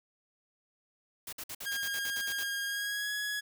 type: noise bursts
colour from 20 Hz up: white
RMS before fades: -41 dBFS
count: 11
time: 1.27-2.437 s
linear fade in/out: 5 ms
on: 57 ms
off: 54 ms
type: tone with pitch glide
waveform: sawtooth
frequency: 1622 to 1679.2 Hz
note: G#6 to G#6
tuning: -41 to +19 cents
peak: -29 dBFS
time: 1.65-3.41 s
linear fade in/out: 20 ms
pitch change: +60 cents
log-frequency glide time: 2.66-3.12 s
effects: none